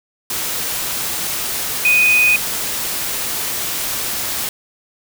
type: tone in noise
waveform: sine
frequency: 2489 Hz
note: D#7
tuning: in tune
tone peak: -10 dBFS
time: 1.85-2.36 s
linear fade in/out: 2 ms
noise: white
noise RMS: -22 dBFS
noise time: 0.3-4.49 s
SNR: +9 dB
effects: none